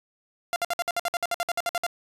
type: tone bursts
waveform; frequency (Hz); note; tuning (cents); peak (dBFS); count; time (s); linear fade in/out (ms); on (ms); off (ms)
sawtooth; 693; F5; -14; -20; 16; 0.53-1.865; 0; 30; 57
effects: resampled to 32000 Hz